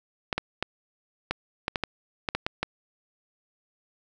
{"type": "clicks", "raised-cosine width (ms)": 0.3, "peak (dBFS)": -10, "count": 11, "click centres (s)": [0.328, 0.38, 0.626, 1.31, 1.681, 1.758, 1.837, 2.288, 2.35, 2.465, 2.63], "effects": []}